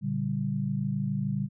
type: chord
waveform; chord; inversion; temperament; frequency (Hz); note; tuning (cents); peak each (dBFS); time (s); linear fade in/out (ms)
sine; G minor; first; equal with one note detuned; 116.54 / 143.64 / 196; Bb2 / D3 / G3; 0 / -38 / 0; -34 / -30 / -30; 0.01-1.49; 50
effects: none

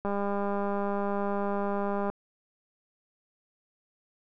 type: click train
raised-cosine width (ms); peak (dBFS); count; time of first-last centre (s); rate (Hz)
1; -18; 413; 0.05-2.1; 201
effects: none

